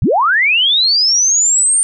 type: linear sweep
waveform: sine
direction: up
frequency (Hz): 62.5 to 9000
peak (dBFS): -9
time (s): 0.02-1.83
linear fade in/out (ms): 0
effects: none